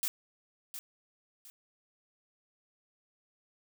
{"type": "noise with echo", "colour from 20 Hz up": "blue", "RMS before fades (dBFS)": -32, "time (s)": [0.03, 0.08], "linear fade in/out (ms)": 0, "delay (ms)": 710, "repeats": 2, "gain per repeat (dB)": -10, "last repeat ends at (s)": 1.5, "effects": []}